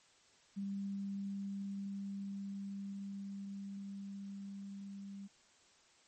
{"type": "tone with level ramp", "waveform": "sine", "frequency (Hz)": 198, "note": "G3", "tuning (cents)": 18, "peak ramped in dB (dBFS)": [-37, -45], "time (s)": [0.56, 5.28], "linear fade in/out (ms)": 20, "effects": ["white hiss -67 dBFS RMS until 6.07 s", "MP3 32 kbps"]}